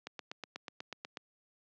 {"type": "click train", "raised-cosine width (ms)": 0.2, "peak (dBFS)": -23, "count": 10, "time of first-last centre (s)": [0.07, 1.172], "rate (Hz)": 8.17, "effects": ["high-pass 200 Hz 12 dB/octave", "low-pass 5000 Hz 12 dB/octave"]}